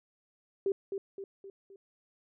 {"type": "tone with echo", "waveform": "sine", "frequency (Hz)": 392, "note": "G4", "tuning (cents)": 0, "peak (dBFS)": -26, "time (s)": [0.66, 0.72], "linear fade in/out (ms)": 2, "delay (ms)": 260, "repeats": 4, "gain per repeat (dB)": -6, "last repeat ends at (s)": 1.76, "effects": []}